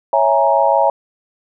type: chord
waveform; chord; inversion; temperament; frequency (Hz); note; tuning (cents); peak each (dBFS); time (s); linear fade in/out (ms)
sine; A# half-diminished seventh; first; equal with one note detuned; 554.4 / 659.3 / 830.6 / 937.2; C#5 / E5 / G#5 / A#5; 0 / 0 / 0 / +9; -16; 0.13-0.9; 2
effects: none